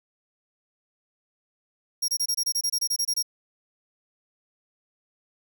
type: tone bursts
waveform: sawtooth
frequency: 5600 Hz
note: F8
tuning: 4 cents sharp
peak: -20 dBFS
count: 14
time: 2.02-3.227 s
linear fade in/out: 10 ms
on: 63 ms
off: 25 ms
effects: none